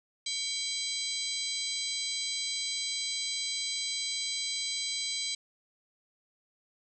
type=harmonic tone with a mistuned harmonic; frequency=799 Hz; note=G5; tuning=33 cents sharp; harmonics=3 / 4 / 5 / 6 / 7 / 8 / 9 / 10; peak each=-41 / -40 / -35 / -39 / -46 / -42 / -49 / -39 dBFS; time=0.26-5.35 s; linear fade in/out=5 ms; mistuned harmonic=3; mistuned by=-100 cents; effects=none